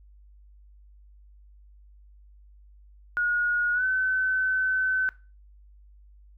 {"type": "tone with pitch glide", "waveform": "sine", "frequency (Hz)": [1444, 1521.1], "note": ["F#6", "F#6"], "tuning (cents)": [-43, 47], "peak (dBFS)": -22, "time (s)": [3.17, 5.09], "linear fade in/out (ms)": 0, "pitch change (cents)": 90, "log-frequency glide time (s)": [3.73, 3.84], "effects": ["noise-tail reverb RT60 0.3 s tail -18 dB re dry", "added 50 Hz sine -50 dBFS peak until 6.37 s"]}